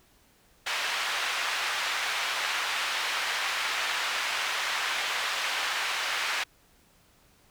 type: band-pass noise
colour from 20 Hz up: white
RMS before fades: -30 dBFS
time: 0.66-6.44 s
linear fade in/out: 10 ms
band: 940 to 2800 Hz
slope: 12 dB/octave
effects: pink hiss -62 dBFS RMS until 7.5 s